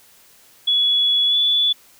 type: tone with pitch glide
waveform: sine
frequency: 3388 to 3447 Hz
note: G#7 to A7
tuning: +34 to -36 cents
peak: -14 dBFS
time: 0.67-1.73 s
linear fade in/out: 10 ms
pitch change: +30 cents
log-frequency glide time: 1.27-1.36 s
effects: white hiss -51 dBFS RMS until 1.99 s